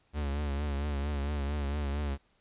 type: tone with vibrato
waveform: 45% pulse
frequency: 71.9 Hz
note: D2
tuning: 36 cents flat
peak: -30 dBFS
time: 0.13-2.18 s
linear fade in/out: 50 ms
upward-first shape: triangle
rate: 4.4 Hz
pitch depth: 76 cents each way
effects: pink hiss -70 dBFS RMS until 2.4 s + resampled to 8000 Hz